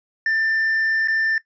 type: tone with dropouts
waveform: triangle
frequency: 1784 Hz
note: A6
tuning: 23 cents sharp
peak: -16 dBFS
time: 0.26-1.38 s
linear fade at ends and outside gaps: 2 ms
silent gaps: 1.075-1.082 s
effects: noise-tail reverb RT60 0.1 s tail -18 dB re dry + resampled to 16000 Hz